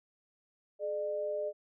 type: tone pair together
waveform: sine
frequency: 425 / 601 Hz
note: G#4 / D5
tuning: +40 / +40 cents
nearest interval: tritone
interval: 600 cents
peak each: -38 / -33 dBFS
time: 0.79-1.53 s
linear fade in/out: 50 ms
effects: none